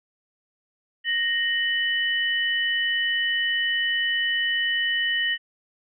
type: tone pair together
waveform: sine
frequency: 1864.7 / 2985 Hz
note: A#6 / F#7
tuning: 0 / +15 cents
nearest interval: minor sixth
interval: 815 cents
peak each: -23 / -25 dBFS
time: 1.04-5.38 s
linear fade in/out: 50 ms
effects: none